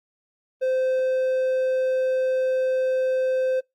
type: tone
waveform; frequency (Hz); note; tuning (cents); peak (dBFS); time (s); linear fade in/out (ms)
triangle; 518; C5; -17; -18; 0.61-3.61; 20
effects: noise-tail reverb RT60 0.2 s tail -26 dB re dry + Opus 32 kbps